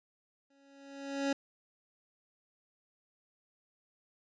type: tone with exponential growth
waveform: 25% pulse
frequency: 277.2 Hz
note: C#4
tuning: in tune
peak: -24 dBFS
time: 0.5-1.33 s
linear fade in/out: 5 ms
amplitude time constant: 180 ms
effects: resampled to 16000 Hz